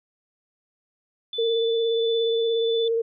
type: tone with tremolo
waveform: sine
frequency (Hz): 3498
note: A7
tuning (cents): -11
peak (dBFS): -28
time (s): 1.33-2.88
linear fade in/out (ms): 2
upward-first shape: sine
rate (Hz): 1.5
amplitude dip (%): 30
type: tone with vibrato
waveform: sine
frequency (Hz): 458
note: A#4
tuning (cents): -31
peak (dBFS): -20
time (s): 1.38-3.02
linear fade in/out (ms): 10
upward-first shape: sine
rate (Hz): 17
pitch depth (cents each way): 21
effects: none